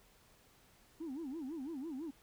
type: tone with vibrato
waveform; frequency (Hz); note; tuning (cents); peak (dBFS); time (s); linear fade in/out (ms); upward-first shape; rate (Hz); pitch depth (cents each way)
sine; 293.7; D4; 0; -38; 1-2.11; 10; sine; 6; 250
effects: tanh soft clip ceiling -38 dBFS + pink hiss -66 dBFS RMS until 2.22 s